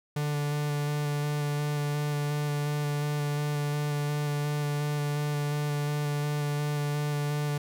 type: tone with vibrato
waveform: 45% pulse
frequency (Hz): 146.83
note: D3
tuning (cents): 0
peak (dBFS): -27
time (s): 0.16-7.58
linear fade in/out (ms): 5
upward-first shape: square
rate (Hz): 2.8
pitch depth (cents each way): 10
effects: none